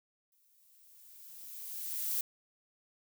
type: noise with exponential growth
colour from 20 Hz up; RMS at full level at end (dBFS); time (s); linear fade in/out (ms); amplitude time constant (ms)
violet; -32; 0.32-2.21; 2; 410
effects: none